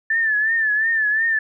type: tone with vibrato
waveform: sine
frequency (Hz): 1760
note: A6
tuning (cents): 0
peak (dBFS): -16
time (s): 0.1-1.39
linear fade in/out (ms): 5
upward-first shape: triangle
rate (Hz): 2.8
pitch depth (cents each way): 87
effects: none